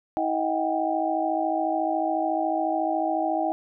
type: tone cluster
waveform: sine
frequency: 320.9 / 631 / 741 / 795 Hz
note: E4 / D#5 / F#5 / G5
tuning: -46 / +24 / +2 / +24 cents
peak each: -28 dBFS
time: 0.17-3.52 s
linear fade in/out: 0 ms
effects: none